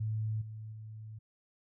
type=tone with level steps; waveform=sine; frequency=109 Hz; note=A2; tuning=16 cents flat; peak=-31 / -41 / -43 dBFS; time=0-1.19 s; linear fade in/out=10 ms; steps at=0.41 / 0.72 s; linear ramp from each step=10 ms; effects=none